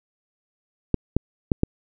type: clicks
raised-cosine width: 3 ms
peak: -5 dBFS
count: 4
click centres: 0.943 / 1.166 / 1.518 / 1.634 s
effects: none